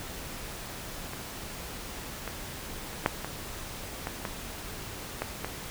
clicks, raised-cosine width 0.5 ms, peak -24 / -19 / -25 / -7 / -19 / -16 / -16 / -14 / -17 dBFS, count 9, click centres 1.134 / 2.277 / 2.931 / 3.061 / 3.246 / 4.071 / 4.252 / 5.22 / 5.446 s, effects pink hiss -40 dBFS RMS until 5.7 s

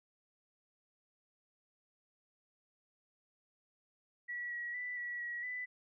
sine tone with pitch steps, 1936 / 1916 / 1979 / 1936 / 1916 / 1993 Hz, B6 / A#6 / B6 / B6 / A#6 / B6, -35 / +47 / +3 / -35 / +47 / +15 cents, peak -38 dBFS, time 4.28-5.66 s, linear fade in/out 20 ms, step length 230 ms, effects none

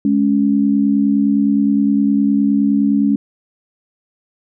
sine tone pair together, 210 / 279.7 Hz, G#3 / C#4, +19 / +16 cents, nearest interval perfect fourth, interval 497 cents, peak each -14 dBFS, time 0.05-3.16 s, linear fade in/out 2 ms, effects none

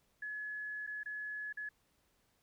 sine tone with dropouts, 1700 Hz, G#6, 40 cents sharp, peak -39 dBFS, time 0.22-1.69 s, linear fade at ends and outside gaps 5 ms, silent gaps 0.866-0.873 / 1.033-1.058 / 1.527-1.571 s, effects pink hiss -75 dBFS RMS until 2.42 s

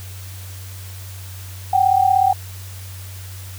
sine tone pair together, 750 / 786.6 Hz, F#5 / G5, +23 / +6 cents, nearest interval minor second, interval 83 cents, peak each -15 dBFS, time 1.73-2.33 s, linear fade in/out 5 ms, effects added 94 Hz sine -32 dBFS peak until 3.58 s + white hiss -40 dBFS RMS until 3.58 s

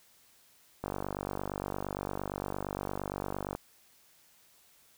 click train, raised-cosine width 1 ms, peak -20 dBFS, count 133, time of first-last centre 0.84-3.55 s, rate 48.7 Hz, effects white hiss -63 dBFS RMS until 4.97 s

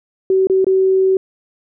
sine tone with dropouts, 380 Hz, F#4, 46 cents sharp, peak -10 dBFS, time 0.3-1.17 s, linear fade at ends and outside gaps 2 ms, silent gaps 0.471-0.498 / 0.645-0.667 s, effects none

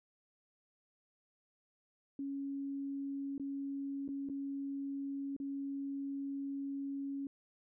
sine tone with dropouts, 277.2 Hz, C#4, in tune, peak -37 dBFS, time 2.19-7.27 s, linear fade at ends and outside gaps 2 ms, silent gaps 3.38-3.397 / 4.079-4.088 / 4.289-4.297 / 5.365-5.4 s, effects none

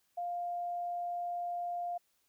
sine tone, 701 Hz, F5, 6 cents sharp, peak -34 dBFS, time 0.17-1.98 s, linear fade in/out 10 ms, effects white hiss -75 dBFS RMS until 2.28 s

